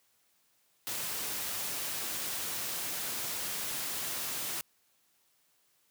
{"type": "noise", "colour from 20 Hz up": "white", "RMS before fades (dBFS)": -36, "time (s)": [0.87, 4.61], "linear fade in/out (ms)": 0, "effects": ["white hiss -71 dBFS RMS until 5.9 s", "high-pass 80 Hz 12 dB/octave"]}